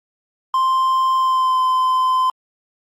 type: tone with pitch glide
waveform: triangle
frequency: 1046.5 to 1029.7 Hz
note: C6 to C6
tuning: 0 to -28 cents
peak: -12 dBFS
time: 0.54-2.3 s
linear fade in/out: 2 ms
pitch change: -28 cents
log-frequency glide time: 1.16-1.6 s
effects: Opus 48 kbps